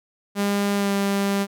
sawtooth tone with pitch glide, 201.7 to 198.92 Hz, G3 to G3, +50 to +26 cents, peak -16 dBFS, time 0.35-1.47 s, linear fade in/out 50 ms, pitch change -24 cents, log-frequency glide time 0.75-0.92 s, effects none

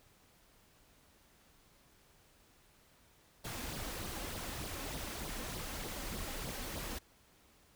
pink noise with flanger, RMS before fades -42 dBFS, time 3.44-6.99 s, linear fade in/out 10 ms, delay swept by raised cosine 0.2 to 3.9 ms, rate 3.3 Hz, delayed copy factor +0.55, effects pink hiss -66 dBFS RMS until 7.75 s

